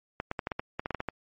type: clicks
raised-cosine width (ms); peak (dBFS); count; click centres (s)
0.5; -16; 12; 0.201 / 0.314 / 0.392 / 0.471 / 0.518 / 0.595 / 0.795 / 0.859 / 0.907 / 0.947 / 1.004 / 1.087
effects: MP3 32 kbps